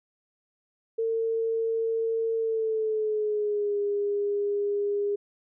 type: tone with pitch glide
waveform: sine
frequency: 452.3 to 407.6 Hz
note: A4 to G#4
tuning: +48 to -32 cents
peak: -24 dBFS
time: 0.98-5.16 s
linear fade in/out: 10 ms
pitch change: -180 cents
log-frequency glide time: 2.36-3.79 s
effects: none